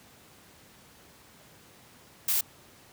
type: noise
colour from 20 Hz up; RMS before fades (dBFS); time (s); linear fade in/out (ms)
blue; -26; 2.28-2.41; 5
effects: pink hiss -55 dBFS RMS until 2.92 s + high-pass 80 Hz 12 dB/octave